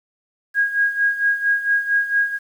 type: tone with tremolo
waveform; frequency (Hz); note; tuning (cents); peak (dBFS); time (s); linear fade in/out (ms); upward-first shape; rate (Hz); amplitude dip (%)
sine; 1638; G#6; -24; -13; 0.54-2.39; 50; sine; 4.4; 75
effects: 8-bit